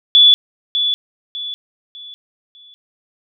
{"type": "tone with echo", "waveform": "sine", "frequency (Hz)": 3441, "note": "A7", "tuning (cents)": -39, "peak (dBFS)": -5, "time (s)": [0.15, 0.34], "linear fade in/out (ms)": 0, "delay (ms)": 600, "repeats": 4, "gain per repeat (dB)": -9, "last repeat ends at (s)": 2.74, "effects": []}